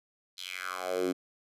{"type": "tone with high-pass filter sweep", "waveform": "10% pulse", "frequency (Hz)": 91.9, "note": "F#2", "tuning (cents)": -11, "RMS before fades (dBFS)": -34, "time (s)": [0.37, 1.13], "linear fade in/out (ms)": 20, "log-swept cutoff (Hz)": [4100, 260], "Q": 3.7, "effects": ["resampled to 32000 Hz"]}